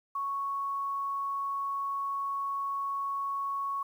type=tone with quantisation; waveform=sine; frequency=1108.7 Hz; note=C#6; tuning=in tune; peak=-30 dBFS; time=0.15-3.83 s; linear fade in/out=5 ms; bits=10; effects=none